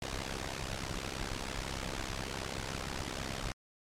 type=noise with amplitude modulation; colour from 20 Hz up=pink; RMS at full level=-34 dBFS; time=0.02-3.52 s; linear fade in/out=2 ms; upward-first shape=sine; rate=66.4 Hz; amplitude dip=90%; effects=low-pass 7000 Hz 12 dB/octave + MP3 96 kbps